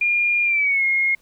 sine tone with pitch glide, 2413 to 2150 Hz, D7 to C7, +46 to +47 cents, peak -16 dBFS, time 0.01-1.15 s, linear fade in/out 5 ms, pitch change -199 cents, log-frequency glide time 0.45-0.84 s, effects pink hiss -59 dBFS RMS until 1.21 s

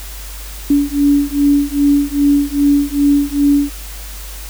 sine beating tone pair, 284.7 / 287.2 Hz, C#4 / D4, +46 / -39 cents, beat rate 2.5 Hz, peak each -13 dBFS, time 0.7-3.7 s, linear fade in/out 5 ms, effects added 50 Hz sine -28 dBFS peak until 4.49 s + white hiss -33 dBFS RMS until 4.49 s

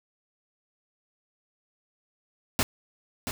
pink noise with echo, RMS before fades -24 dBFS, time 2.59-2.63 s, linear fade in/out 0 ms, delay 680 ms, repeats 1, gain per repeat -8 dB, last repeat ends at 3.31 s, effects none

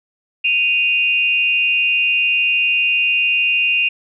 sine tone pair together, 2493 / 2780 Hz, D#7 / F7, +3 / -9 cents, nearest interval major second, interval 188 cents, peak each -16 dBFS, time 0.44-3.89 s, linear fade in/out 10 ms, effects none

